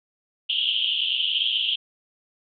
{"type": "band-pass noise", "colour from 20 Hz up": "white", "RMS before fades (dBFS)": -24, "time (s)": [0.49, 1.76], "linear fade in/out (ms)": 10, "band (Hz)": [2900, 3300], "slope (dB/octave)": 96, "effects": []}